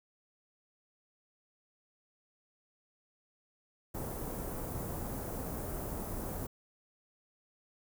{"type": "band-stop noise", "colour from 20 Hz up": "pink", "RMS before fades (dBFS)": -39, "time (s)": [3.94, 6.47], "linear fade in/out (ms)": 10, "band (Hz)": [850, 13000], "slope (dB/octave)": 12, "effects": []}